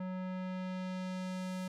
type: tone with low-pass filter sweep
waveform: square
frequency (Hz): 185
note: F#3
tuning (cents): 0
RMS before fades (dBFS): -39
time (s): 0-1.68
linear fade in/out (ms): 5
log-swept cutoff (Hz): 1500 to 12000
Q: 0.71
effects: none